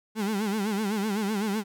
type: tone with vibrato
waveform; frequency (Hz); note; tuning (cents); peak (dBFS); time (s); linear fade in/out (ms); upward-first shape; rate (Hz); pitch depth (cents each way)
35% pulse; 207.8; G#3; +1; -24; 0.15-1.64; 50; sine; 7.9; 120
effects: none